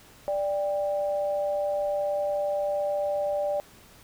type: tone pair together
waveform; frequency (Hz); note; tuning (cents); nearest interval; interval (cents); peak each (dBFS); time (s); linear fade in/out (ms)
sine; 587.3 / 793.1; D5 / G5; 0 / +20; perfect fourth; 520; -25 / -33; 0.28-3.6; 0
effects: pink hiss -53 dBFS RMS until 4.03 s